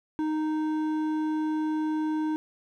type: tone with hard clipping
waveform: sine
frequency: 310 Hz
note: D#4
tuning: 6 cents flat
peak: -27 dBFS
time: 0.19-2.36 s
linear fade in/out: 0 ms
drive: 8 dB
effects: none